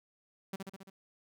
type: tone with echo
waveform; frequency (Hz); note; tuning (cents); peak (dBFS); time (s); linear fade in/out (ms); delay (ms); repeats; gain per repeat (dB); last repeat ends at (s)
sawtooth; 193.2; G3; -25; -32; 0.53-0.56; 5; 68; 5; -3; 0.9
effects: none